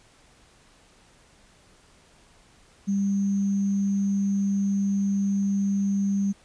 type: tone with sample-and-hold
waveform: sine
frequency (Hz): 198.4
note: G3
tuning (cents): +21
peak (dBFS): -21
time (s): 2.87-6.33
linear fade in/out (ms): 20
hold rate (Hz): 6300
effects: pink hiss -57 dBFS RMS until 6.44 s + resampled to 22050 Hz